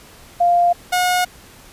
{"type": "tone pair in turn", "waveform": ["sine", "sawtooth"], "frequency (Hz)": [698.5, 723.5], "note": ["F5", "F#5"], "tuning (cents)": [0, -39], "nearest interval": "minor second", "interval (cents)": 61, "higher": "second", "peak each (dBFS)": -11, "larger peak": "neither", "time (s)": [[0.4, 0.73], [0.92, 1.25]], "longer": "neither", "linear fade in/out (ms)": 10, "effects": ["pink hiss -44 dBFS RMS until 1.72 s", "resampled to 32000 Hz"]}